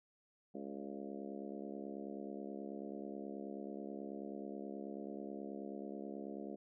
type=harmonic tone with a mistuned harmonic; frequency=69.3 Hz; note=C#2; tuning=in tune; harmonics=3 / 4 / 5 / 6 / 7 / 8 / 9 / 10; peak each=-48 / -49 / -50 / -51 / -55 / -55 / -58 / -57 dBFS; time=0.54-6.56 s; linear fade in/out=10 ms; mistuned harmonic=8; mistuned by=+26 cents; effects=none